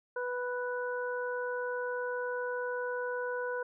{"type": "harmonic tone", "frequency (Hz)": 493.9, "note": "B4", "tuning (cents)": 0, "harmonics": [1, 2, 3], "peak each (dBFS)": [-34, -40, -38], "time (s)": [0.16, 3.63], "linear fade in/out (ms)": 5, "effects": []}